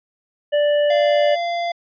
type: harmonic tone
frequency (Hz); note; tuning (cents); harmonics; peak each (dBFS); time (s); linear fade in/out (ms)
587.3; D5; 0; 1 / 3 / 5; -14 / -29 / -30; 0.52-1.36; 20
type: tone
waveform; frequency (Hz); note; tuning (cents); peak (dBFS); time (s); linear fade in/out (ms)
square; 689; F5; -24; -21; 0.9-1.72; 5
effects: resampled to 11025 Hz